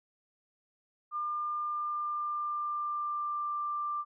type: tone with pitch glide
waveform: sine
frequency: 1200 to 1183.5 Hz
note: D6 to D6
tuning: +37 to +13 cents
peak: -31 dBFS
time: 1.11-4.05 s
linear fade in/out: 50 ms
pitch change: -24 cents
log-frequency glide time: 1.62-3.58 s
effects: none